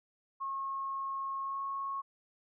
sine tone with pitch glide, 1086 to 1096.1 Hz, C#6 to C#6, -36 to -20 cents, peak -34 dBFS, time 0.4-2.02 s, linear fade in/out 20 ms, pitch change +16 cents, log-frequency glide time 1.42-1.6 s, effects none

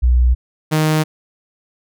sine / sawtooth tone pair in turn, 61.4 / 155.48 Hz, B1 / D#3, -9 / -1 cents, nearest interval octave + major third, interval 1608 cents, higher second, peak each -9 dBFS, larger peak neither, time 0.02-0.35 / 0.71-1.04 s, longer neither, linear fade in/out 20 ms, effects none

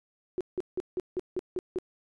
sine tone bursts, 365.6 Hz, F#4, 21 cents flat, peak -27 dBFS, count 8, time 0.38-1.786 s, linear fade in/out 0 ms, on 27 ms, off 170 ms, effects resampled to 22050 Hz

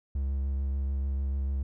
triangle tone with vibrato, 68.2 Hz, C#2, 28 cents flat, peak -25 dBFS, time 0.15-1.63 s, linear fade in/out 5 ms, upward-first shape sine, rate 6.8 Hz, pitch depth 20 cents each way, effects none

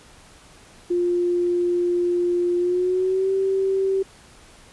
sine tone with pitch glide, 351.6 to 385.6 Hz, F4 to G4, +12 to -28 cents, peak -18 dBFS, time 0.9-4.03 s, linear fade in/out 10 ms, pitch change +160 cents, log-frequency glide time 2.58-3.31 s, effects pink hiss -49 dBFS RMS until 4.72 s + resampled to 24000 Hz

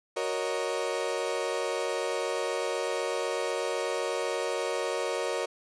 35% pulse chord, D# minor seventh, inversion first, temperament equal, 370 / 466.2 / 554.4 / 622.3 Hz, F#4 / A#4 / C#5 / D#5, 0 / 0 / 0 / 0 cents, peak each -34 / -31 / -32 / -34 dBFS, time 0.16-5.46 s, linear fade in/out 10 ms, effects resampled to 22050 Hz

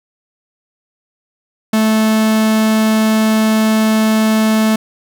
45% pulse tone, 218.6 Hz, A3, 11 cents flat, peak -10 dBFS, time 1.73-4.76 s, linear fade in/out 5 ms, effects none

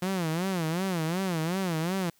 sawtooth tone with vibrato, 174.61 Hz, F3, in tune, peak -23 dBFS, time 0.02-2.1 s, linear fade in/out 5 ms, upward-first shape sine, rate 2.7 Hz, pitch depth 180 cents each way, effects white hiss -65 dBFS RMS until 2.19 s

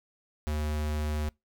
square tone, 75.6 Hz, D#2, 49 cents flat, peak -29 dBFS, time 0.47-1.29 s, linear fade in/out 0 ms, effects noise-tail reverb RT60 0.2 s tail -25 dB re dry

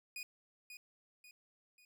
sawtooth tone with echo, 2476 Hz, D#7, 9 cents flat, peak -39 dBFS, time 0.16-0.23 s, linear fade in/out 2 ms, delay 540 ms, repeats 3, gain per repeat -7 dB, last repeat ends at 1.85 s, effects none

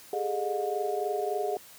sine tone cluster, 404.3 / 427.8 / 617 / 719 Hz, G#4 / A4 / D#5 / F#5, -46 / -49 / -15 / -50 cents, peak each -32 / -33 / -36 / -32 dBFS, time 0.13-1.57 s, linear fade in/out 2 ms, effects white hiss -51 dBFS RMS until 1.78 s + high-pass 60 Hz 12 dB/octave

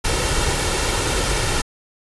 pink noise with comb filter, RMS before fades -20 dBFS, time 0.04-1.62 s, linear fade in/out 10 ms, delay 2.2 ms, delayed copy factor +0.5, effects resampled to 24000 Hz

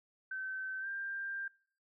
sine tone with pitch glide, 1537 to 1588.4 Hz, G6 to G6, -35 to +22 cents, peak -37 dBFS, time 0.31-1.48 s, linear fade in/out 5 ms, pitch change +57 cents, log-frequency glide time 0.8-0.87 s, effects noise-tail reverb RT60 0.5 s tail -23 dB re dry

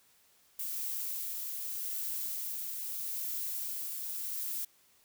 violet noise with tremolo, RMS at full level -36 dBFS, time 0.59-4.65 s, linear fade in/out 5 ms, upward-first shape triangle, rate 0.81 Hz, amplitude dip 30%, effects white hiss -66 dBFS RMS until 5.04 s

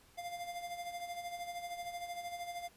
square tone with tremolo, 698.5 Hz, F5, in tune, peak -39 dBFS, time 0.17-2.69 s, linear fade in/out 20 ms, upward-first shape sine, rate 13 Hz, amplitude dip 60%, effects pink hiss -64 dBFS RMS until 2.76 s + resampled to 32000 Hz

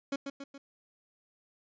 30% pulse tone with echo, 277.2 Hz, C#4, in tune, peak -28 dBFS, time 0.12-0.16 s, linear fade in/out 5 ms, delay 140 ms, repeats 3, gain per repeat -5 dB, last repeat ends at 0.58 s, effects resampled to 16000 Hz

